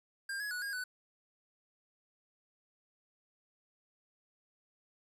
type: tone with pitch steps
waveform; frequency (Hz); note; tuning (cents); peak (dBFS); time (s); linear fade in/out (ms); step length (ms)
square; 1601 / 1679 / 1470 / 1627 / 1495; G6 / G#6 / F#6 / G#6 / F#6; +36 / +18 / -12 / -36 / +17; -37; 0.29-0.84; 5; 110
effects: resampled to 32000 Hz + 11-bit